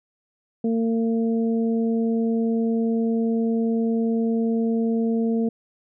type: harmonic tone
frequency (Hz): 227.5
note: A#3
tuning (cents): -42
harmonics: 1 / 2 / 3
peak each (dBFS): -20 / -26 / -37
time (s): 0.64-5.49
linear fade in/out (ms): 5
effects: none